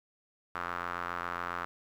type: tone with band-pass filter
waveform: sawtooth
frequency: 87.31 Hz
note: F2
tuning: in tune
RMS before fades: -37 dBFS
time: 0.55-1.65 s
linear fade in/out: 0 ms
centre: 1300 Hz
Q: 3.4
effects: 10-bit